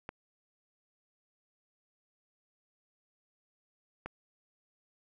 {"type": "clicks", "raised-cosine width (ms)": 0.5, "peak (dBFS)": -24, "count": 2, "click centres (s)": [0.091, 4.06], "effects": []}